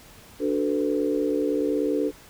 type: chord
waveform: sine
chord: B minor seventh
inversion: first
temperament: equal with one note detuned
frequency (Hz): 293.7 / 370 / 440 / 500.8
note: D4 / F#4 / A4 / B4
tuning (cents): 0 / 0 / 0 / +24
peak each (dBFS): -25 / -30 / -26 / -29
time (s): 0.39-2.12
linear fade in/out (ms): 50
effects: pink hiss -49 dBFS RMS until 2.29 s